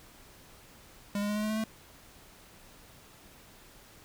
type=tone with pitch steps; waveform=square; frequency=203.1 / 205.8 / 208.6 / 211.4 / 214.2 / 217 / 220 Hz; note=G#3 / G#3 / G#3 / G#3 / A3 / A3 / A3; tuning=-38 / -16 / +8 / +31 / -46 / -24 / 0 cents; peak=-30 dBFS; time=1.15-1.64 s; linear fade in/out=2 ms; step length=70 ms; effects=pink hiss -55 dBFS RMS until 4.04 s